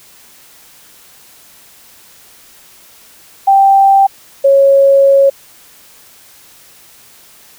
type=tone pair in turn; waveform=sine; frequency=784 / 550.5 Hz; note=G5 / C#5; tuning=0 / -12 cents; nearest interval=tritone; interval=612 cents; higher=first; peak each=-4 dBFS; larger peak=neither; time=3.47-4.07 / 4.44-5.3 s; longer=second; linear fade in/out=10 ms; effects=white hiss -42 dBFS RMS until 7.58 s